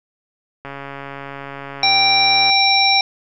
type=click train; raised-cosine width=0.5 ms; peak=-16 dBFS; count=258; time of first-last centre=0.65-2.499 s; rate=139 Hz
type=harmonic tone; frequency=784 Hz; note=G5; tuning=in tune; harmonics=1 / 3 / 5 / 7; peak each=-17 / -17 / -17 / -17 dBFS; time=1.83-3.01 s; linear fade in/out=2 ms
effects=none